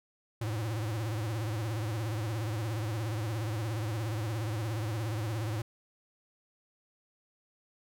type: tone with vibrato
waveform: square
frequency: 110 Hz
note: A2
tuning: in tune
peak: -32 dBFS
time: 0.41-5.62 s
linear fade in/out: 5 ms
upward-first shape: triangle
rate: 17 Hz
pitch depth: 170 cents each way
effects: none